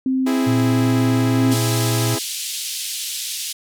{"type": "tone with pitch glide", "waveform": "sine", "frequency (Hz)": [261.6, 264.3], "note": ["C4", "C4"], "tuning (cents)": [0, 18], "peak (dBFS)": -16, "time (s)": [0.06, 1.54], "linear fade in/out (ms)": 2, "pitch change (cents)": 18, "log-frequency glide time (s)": [1.07, 1.41]}
{"type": "chord", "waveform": "sawtooth", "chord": "C augmented", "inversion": "none", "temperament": "equal", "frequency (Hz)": [261.6, 329.6, 415.3], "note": ["C4", "E4", "G#4"], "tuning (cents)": [0, 0, 0], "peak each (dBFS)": [-24, -21, -23], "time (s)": [0.26, 2.19], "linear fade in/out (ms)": 10}
{"type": "tone with vibrato", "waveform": "sine", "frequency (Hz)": 116.9, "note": "A#2", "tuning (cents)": 5, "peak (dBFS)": -18, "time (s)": [0.46, 2.16], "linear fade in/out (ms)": 20, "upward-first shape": "triangle", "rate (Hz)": 11, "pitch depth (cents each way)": 13}
{"type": "band-pass noise", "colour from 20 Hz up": "pink", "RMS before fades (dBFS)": -27, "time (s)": [1.51, 3.53], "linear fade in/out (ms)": 10, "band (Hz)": [3100, 13000], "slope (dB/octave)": 24}
{"effects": []}